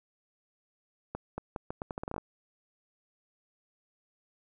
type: accelerating click train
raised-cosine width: 1 ms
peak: -21 dBFS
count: 13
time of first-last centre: 1.15-2.181 s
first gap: 230 ms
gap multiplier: 0.79
effects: none